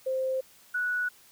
sine tone pair in turn, 523.3 / 1472.4 Hz, C5 / F#6, 0 / -9 cents, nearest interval octave + tritone, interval 1791 cents, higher second, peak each -26 dBFS, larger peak neither, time 0.06-0.41 / 0.74-1.09 s, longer neither, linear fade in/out 10 ms, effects white hiss -57 dBFS RMS until 1.31 s

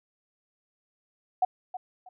sine tone with echo, 740 Hz, F#5, in tune, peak -19 dBFS, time 1.42-1.45 s, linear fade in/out 5 ms, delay 320 ms, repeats 2, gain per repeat -13 dB, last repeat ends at 2.09 s, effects none

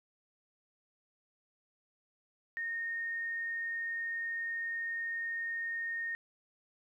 sine tone, 1844 Hz, A#6, 19 cents flat, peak -34 dBFS, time 2.57-6.15 s, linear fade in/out 0 ms, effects 12-bit

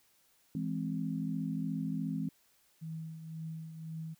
sine chord, E augmented, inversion none, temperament equal, 164.81 / 207.7 / 261.6 Hz, E3 / G#3 / B#3, 0 / 0 / 0 cents, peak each -36 / -38 / -37 dBFS, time 0.55-2.29 s, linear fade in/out 2 ms
sine tone with tremolo, 160.6 Hz, E3, 45 cents flat, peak -37 dBFS, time 2.81-4.15 s, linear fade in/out 20 ms, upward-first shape triangle, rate 1.9 Hz, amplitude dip 60%
effects white hiss -69 dBFS RMS until 4.19 s

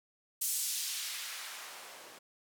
blue noise with band-pass filter sweep, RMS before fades -39 dBFS, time 0.41-2.19 s, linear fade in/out 10 ms, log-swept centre 9300 to 360 Hz, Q 0.83, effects none

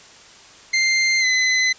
sawtooth tone with pitch glide, 2093 to 2028 Hz, C7 to B6, 0 to +45 cents, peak -12 dBFS, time 0.73-1.73 s, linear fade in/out 10 ms, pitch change -55 cents, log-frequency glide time 1.2-1.25 s, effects white hiss -45 dBFS RMS until 1.78 s + resampled to 16000 Hz

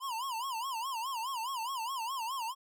square tone with vibrato, 987.8 Hz, B5, in tune, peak -35 dBFS, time 0-2.55 s, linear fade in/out 50 ms, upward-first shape sine, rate 4.8 Hz, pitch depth 190 cents each way, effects none

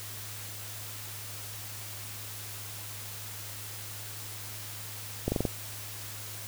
slowing click train, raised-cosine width 2 ms, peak -14 dBFS, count 5, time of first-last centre 5.28-5.452 s, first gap 40 ms, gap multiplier 1.05, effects added 104 Hz sine -45 dBFS peak until 6.47 s + white hiss -42 dBFS RMS until 6.47 s

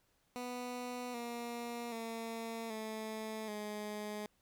15% pulse tone with pitch steps, 246.9 / 237.1 / 227.7 / 218.7 / 210 Hz, B3 / A#3 / A#3 / A3 / G#3, 0 / +30 / -40 / -10 / +19 cents, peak -34 dBFS, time 0.36-4.26 s, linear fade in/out 0 ms, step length 780 ms, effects pink hiss -75 dBFS RMS until 4.41 s

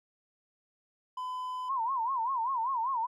triangle tone, 1010 Hz, B5, 39 cents sharp, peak -32 dBFS, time 1.17-1.69 s, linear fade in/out 5 ms
sine tone with vibrato, 987.8 Hz, B5, in tune, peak -28 dBFS, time 1.68-3.07 s, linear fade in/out 20 ms, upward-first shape sine, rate 5.1 Hz, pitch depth 180 cents each way
effects none

